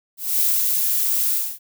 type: noise with ADSR envelope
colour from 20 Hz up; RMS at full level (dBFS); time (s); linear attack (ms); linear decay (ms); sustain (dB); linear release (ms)
violet; -18; 0.17-1.59; 230; 240; -2; 260
effects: none